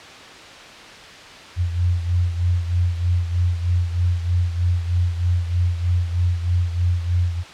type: beating tone pair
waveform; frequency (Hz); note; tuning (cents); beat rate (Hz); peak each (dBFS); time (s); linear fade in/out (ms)
sine; 87.31 / 90.51; F2 / F#2; 0 / -38; 3.2; -18 / -24; 1.56-7.44; 50
effects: white hiss -39 dBFS RMS until 7.53 s + low-pass 4000 Hz 12 dB/octave